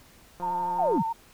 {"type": "click train", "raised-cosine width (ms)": 1, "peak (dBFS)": -27, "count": 103, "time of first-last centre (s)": [0.4, 0.98], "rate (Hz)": 176}
{"type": "tone with vibrato", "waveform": "sine", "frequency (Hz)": 905, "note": "A5", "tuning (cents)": 48, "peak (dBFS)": -26, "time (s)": [0.42, 1.13], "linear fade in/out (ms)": 10, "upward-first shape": "sine", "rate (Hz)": 12, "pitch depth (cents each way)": 37}
{"type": "linear sweep", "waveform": "sine", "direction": "down", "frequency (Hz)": [827, 120], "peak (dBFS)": -22, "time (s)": [0.78, 1.03], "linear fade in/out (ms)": 20}
{"effects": ["pink hiss -55 dBFS RMS until 1.33 s"]}